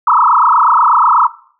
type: tone with frequency modulation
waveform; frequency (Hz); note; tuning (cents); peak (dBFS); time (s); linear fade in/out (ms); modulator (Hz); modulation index
sine; 1125; C#6; +25; -6; 0.07-1.27; 5; 28.2; 7.3
effects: noise-tail reverb RT60 0.5 s tail -17 dB re dry